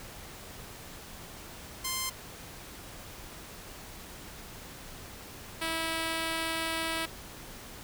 5% pulse tone pair in turn, 1046.5 / 325.7 Hz, C6 / E4, 0 / -21 cents, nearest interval octave + minor sixth, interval 2021 cents, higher first, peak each -19 dBFS, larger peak neither, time 1.84-2.1 / 5.61-7.06 s, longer second, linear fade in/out 10 ms, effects pink hiss -46 dBFS RMS until 7.83 s

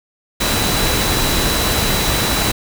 sine tone in noise, 3951 Hz, B7, in tune, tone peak -24 dBFS, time 0.4-2.52 s, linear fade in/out 10 ms, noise pink, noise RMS -17 dBFS, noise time 0.4-2.52 s, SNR -10 dB, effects none

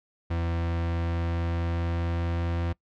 40% pulse tone with pitch glide, 84.2 to 85.03 Hz, E2 to F2, +37 to -46 cents, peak -25 dBFS, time 0.3-2.73 s, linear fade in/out 10 ms, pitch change +17 cents, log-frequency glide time 0.52-2.62 s, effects noise-tail reverb RT60 0.1 s tail -23 dB re dry + low-pass 3000 Hz 12 dB/octave

